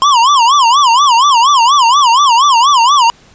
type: tone with vibrato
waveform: square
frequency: 1035 Hz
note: C6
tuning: 19 cents flat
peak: -6 dBFS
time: 0.02-3.1 s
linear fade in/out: 0 ms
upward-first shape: sine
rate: 4.2 Hz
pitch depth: 220 cents each way
effects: pink hiss -44 dBFS RMS until 3.34 s + resampled to 16000 Hz